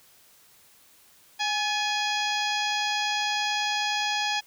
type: harmonic tone with a mistuned harmonic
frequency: 830.6 Hz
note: G#5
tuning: in tune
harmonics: 1 / 2 / 3 / 4 / 5 / 6 / 7 / 8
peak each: -29 / -32 / -32 / -31 / -37 / -34 / -42 / -41 dBFS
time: 1.39-4.41 s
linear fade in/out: 20 ms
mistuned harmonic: 2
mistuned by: +61 cents
effects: white hiss -57 dBFS RMS until 4.46 s